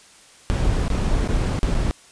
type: noise with dropouts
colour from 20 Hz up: brown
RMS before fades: -20 dBFS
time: 0.5-1.91 s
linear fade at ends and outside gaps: 0 ms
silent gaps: 0.881-0.902 / 1.276-1.287 / 1.591-1.631 / 1.743-1.749 s
effects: white hiss -49 dBFS RMS until 2.11 s + resampled to 22050 Hz